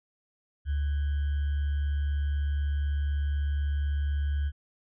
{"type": "tone with sample-and-hold", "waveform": "sine", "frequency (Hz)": 72, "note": "D2", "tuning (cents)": -34, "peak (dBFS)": -25, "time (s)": [0.65, 4.52], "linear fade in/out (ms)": 50, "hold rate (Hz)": 1575, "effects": ["resampled to 8000 Hz"]}